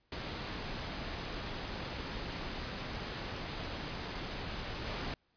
pink noise with level steps, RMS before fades -40 / -38 dBFS, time 0.12-5.14 s, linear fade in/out 2 ms, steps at 4.85 s, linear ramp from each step 10 ms, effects pink hiss -75 dBFS RMS until 5.36 s + resampled to 11025 Hz

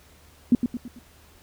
sine tone with echo, 241.9 Hz, B3, 36 cents flat, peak -12 dBFS, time 0.52-0.55 s, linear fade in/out 2 ms, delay 110 ms, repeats 4, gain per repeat -7 dB, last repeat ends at 0.99 s, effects added 75 Hz sine -55 dBFS peak until 1.42 s + pink hiss -55 dBFS RMS until 1.42 s

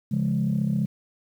sine chord, Db major, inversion none, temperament equal with one note detuned, 138.59 / 172.21 / 207.7 Hz, Db3 / F3 / Ab3, 0 / -24 / 0 cents, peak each -25 / -26 / -24 dBFS, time 0.11-0.86 s, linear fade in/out 10 ms, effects tanh soft clip ceiling -15 dBFS + 9-bit

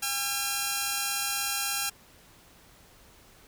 5% pulse tone pair together, 808.7 / 1360 Hz, G#5 / F6, -46 / -46 cents, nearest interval major sixth, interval 900 cents, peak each -19 dBFS, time 0.02-1.9 s, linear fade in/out 10 ms, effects pink hiss -56 dBFS RMS until 3.47 s

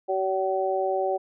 harmonic tone, 190 Hz, F#3, 46 cents sharp, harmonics 2 / 3 / 4, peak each -27 / -27 / -27 dBFS, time 0.08-1.18 s, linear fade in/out 20 ms, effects none

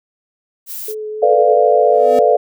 violet noise, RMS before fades -27 dBFS, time 0.66-0.95 s, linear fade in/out 50 ms
sine tone with vibrato, 429.3 Hz, A4, 43 cents flat, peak -22 dBFS, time 0.88-1.57 s, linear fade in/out 5 ms, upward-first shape sine, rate 3.7 Hz, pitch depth 10 cents each way
sine chord, B half-diminished seventh, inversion third, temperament equal, 440 / 493.9 / 587.3 / 698.5 Hz, A4 / B4 / D5 / F5, 0 / 0 / 0 / 0 cents, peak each -14 dBFS, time 1.22-2.37 s, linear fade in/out 10 ms
square tone with exponential growth, 255.3 Hz, C4, 42 cents flat, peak -20 dBFS, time 1.8-2.19 s, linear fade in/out 1 ms, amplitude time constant 83 ms
effects none

